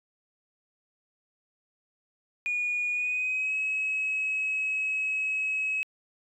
sine tone with pitch glide, 2449 to 2563 Hz, D#7 to E7, -28 to -49 cents, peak -25 dBFS, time 2.46-5.83 s, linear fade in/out 0 ms, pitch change +79 cents, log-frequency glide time 2.92-3.55 s, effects tanh soft clip ceiling -22 dBFS

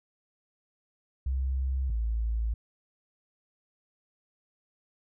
sine tone pair in turn, 65.8 / 55.94 Hz, C2 / A1, +10 / +29 cents, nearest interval minor third, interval 281 cents, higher first, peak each -26 dBFS, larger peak neither, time 1.26-1.9 / 1.9-2.54 s, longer neither, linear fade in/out 5 ms, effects none

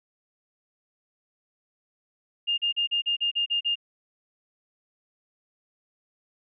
sine tone bursts, 2820 Hz, F7, 16 cents sharp, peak -22 dBFS, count 9, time 2.47-3.756 s, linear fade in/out 20 ms, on 110 ms, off 37 ms, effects none

